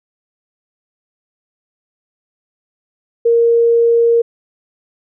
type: tone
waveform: sine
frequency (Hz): 466.2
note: A#4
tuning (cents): 0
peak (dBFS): -8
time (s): 3.25-4.22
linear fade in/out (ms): 10
effects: none